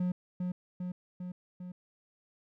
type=tone with echo; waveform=triangle; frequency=180.3 Hz; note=F#3; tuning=45 cents flat; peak=-26 dBFS; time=0-0.12 s; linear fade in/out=5 ms; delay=400 ms; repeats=4; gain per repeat=-3 dB; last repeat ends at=1.72 s; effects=none